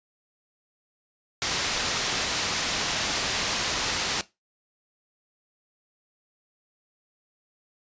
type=low-pass noise; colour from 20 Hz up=white; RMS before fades=-28 dBFS; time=1.42-4.21 s; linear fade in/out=0 ms; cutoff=6300 Hz; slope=24 dB/octave; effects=noise-tail reverb RT60 0.2 s tail -17 dB re dry + resampled to 16000 Hz